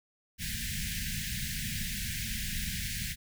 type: band-stop noise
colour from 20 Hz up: pink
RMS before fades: -35 dBFS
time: 0.38-3.16 s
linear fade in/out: 50 ms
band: 230 to 1600 Hz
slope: 96 dB/octave
effects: none